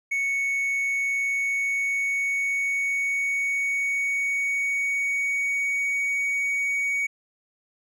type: tone with pitch glide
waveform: triangle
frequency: 2217 to 2244 Hz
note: C#7 to C#7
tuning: 0 to +21 cents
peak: -21 dBFS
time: 0.11-7.07 s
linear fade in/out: 10 ms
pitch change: +21 cents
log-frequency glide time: 0.59-6.09 s
effects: none